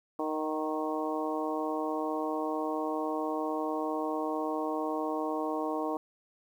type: harmonic tone with a mistuned harmonic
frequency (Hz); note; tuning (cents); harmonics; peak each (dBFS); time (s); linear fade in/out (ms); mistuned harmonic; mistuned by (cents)
155.56; D#3; 0; 2 / 3 / 4 / 5 / 6 / 7; -34 / -36 / -37 / -38 / -39 / -39; 0.19-5.97; 2; 5; -21
effects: 10-bit